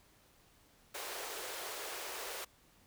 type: high-pass noise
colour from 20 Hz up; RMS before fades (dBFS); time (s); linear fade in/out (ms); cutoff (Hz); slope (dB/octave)
pink; -43; 0.94-2.45; 10; 370; 48
effects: pink hiss -66 dBFS RMS until 2.86 s